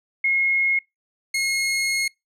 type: tone pair in turn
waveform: sine / sawtooth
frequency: 2160 / 2160 Hz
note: C#7 / C#7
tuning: -45 / -45 cents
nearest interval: unison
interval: 0 cents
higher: neither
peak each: -17 dBFS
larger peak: neither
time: 0.24-0.79 / 1.34-2.08 s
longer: second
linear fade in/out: 5 ms
effects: noise-tail reverb RT60 0.2 s tail -26 dB re dry + low-pass 12000 Hz 12 dB/octave